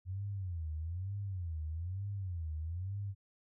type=tone with vibrato; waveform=sine; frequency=88.6 Hz; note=F2; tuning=25 cents sharp; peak=-36 dBFS; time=0.05-3.15 s; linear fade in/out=50 ms; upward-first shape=sine; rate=1.1 Hz; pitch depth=230 cents each way; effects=none